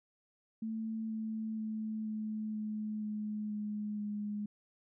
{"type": "tone with pitch steps", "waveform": "sine", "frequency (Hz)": [221.8, 219.8, 217.7, 215.7, 213.8, 211.8, 209.8, 207.9], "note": ["A3", "A3", "A3", "A3", "A3", "G#3", "G#3", "G#3"], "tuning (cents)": [14, -2, -18, -34, -49, 34, 18, 2], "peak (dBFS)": -35, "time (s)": [0.62, 4.46], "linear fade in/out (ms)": 5, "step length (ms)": 480, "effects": []}